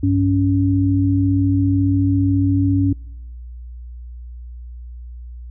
sine tone pair together, 98 / 279.6 Hz, G2 / C#4, 0 / +15 cents, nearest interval octave + tritone, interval 1815 cents, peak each -16 dBFS, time 0.03-2.93 s, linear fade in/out 5 ms, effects noise-tail reverb RT60 0.8 s tail -26 dB re dry + added 60 Hz sine -31 dBFS peak until 5.5 s

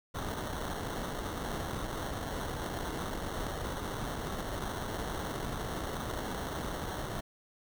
pink noise with sample-and-hold, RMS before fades -37 dBFS, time 0.14-7.21 s, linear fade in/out 10 ms, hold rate 2450 Hz, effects none

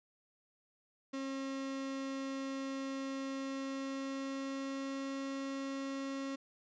35% pulse tone with pitch glide, 270 to 272.2 Hz, C#4 to C#4, -45 to -31 cents, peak -36 dBFS, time 1.13-6.36 s, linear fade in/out 10 ms, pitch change +14 cents, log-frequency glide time 3.38-5.19 s, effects resampled to 16000 Hz

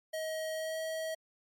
square tone with pitch glide, 633 to 640 Hz, D#5 to D#5, +30 to +49 cents, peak -35 dBFS, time 0.13-1.15 s, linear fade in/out 10 ms, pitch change +19 cents, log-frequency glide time 0.54-0.78 s, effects MP3 96 kbps

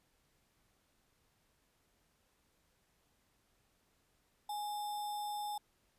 sine tone with sample-and-hold, 832 Hz, G#5, 3 cents sharp, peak -37 dBFS, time 4.49-5.58 s, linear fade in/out 5 ms, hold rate 4410 Hz, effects pink hiss -75 dBFS RMS until 5.98 s + resampled to 32000 Hz

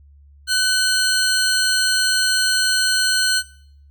35% pulse tone pair together, 1510 / 4223 Hz, F#6 / C8, +35 / +15 cents, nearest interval octave + tritone, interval 1780 cents, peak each -17 dBFS, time 0.47-3.43 s, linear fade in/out 50 ms, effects noise-tail reverb RT60 0.6 s tail -19 dB re dry + added 71 Hz sine -45 dBFS peak until 3.9 s

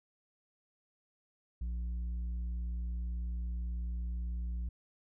sine tone with tanh clipping, 59.1 Hz, A#1, 24 cents sharp, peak -35 dBFS, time 1.61-4.69 s, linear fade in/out 5 ms, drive 5 dB, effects none

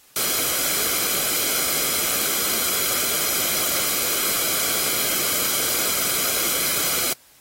white noise with comb filter, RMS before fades -22 dBFS, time 0.16-7.13 s, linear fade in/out 2 ms, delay 1.1 ms, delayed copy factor -0.6, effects white hiss -53 dBFS RMS until 7.4 s + AAC 48 kbps

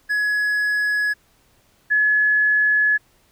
triangle / sine tone pair in turn, 1685 / 1702.6 Hz, G#6 / G#6, +25 / +43 cents, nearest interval unison, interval 18 cents, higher second, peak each -16 / -14 dBFS, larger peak second, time 0.09-1.14 / 1.9-2.98 s, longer second, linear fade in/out 20 ms, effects pink hiss -59 dBFS RMS until 3.31 s

